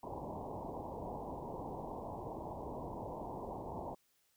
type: low-pass noise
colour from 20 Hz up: white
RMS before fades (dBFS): -44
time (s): 0.03-3.95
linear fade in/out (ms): 5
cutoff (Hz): 1000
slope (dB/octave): 96
effects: white hiss -75 dBFS RMS until 4.36 s